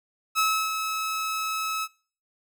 sawtooth tone with ADSR envelope, 1294 Hz, E6, 32 cents flat, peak -16 dBFS, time 0.35-1.88 s, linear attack 37 ms, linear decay 310 ms, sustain -7 dB, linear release 47 ms, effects noise-tail reverb RT60 0.5 s tail -25 dB re dry

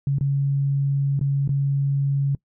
sine tone with dropouts, 139.3 Hz, C#3, 9 cents sharp, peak -18 dBFS, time 0.07-2.35 s, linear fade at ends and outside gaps 2 ms, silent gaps 0.185-0.209 / 1.193-1.211 / 1.477-1.491 s, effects noise-tail reverb RT60 0.1 s tail -23 dB re dry

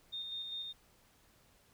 sine tone with tremolo, 3660 Hz, A#7, 32 cents flat, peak -38 dBFS, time 0.12-0.73 s, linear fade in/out 20 ms, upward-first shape square, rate 5 Hz, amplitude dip 30%, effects pink hiss -67 dBFS RMS until 1.73 s

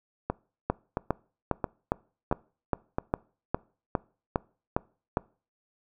two click trains, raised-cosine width 1 ms, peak -10 / -13 dBFS, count 12 / 5, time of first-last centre 0.7-5.172 / 0.3-2.985 s, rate 2.46 / 1.49 Hz, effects noise-tail reverb RT60 0.4 s tail -24 dB re dry

